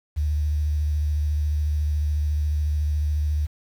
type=tone with vibrato; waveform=sine; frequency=74.9 Hz; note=D2; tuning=35 cents sharp; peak=-20 dBFS; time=0.16-3.47 s; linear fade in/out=20 ms; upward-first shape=square; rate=14 Hz; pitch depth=24 cents each way; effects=8-bit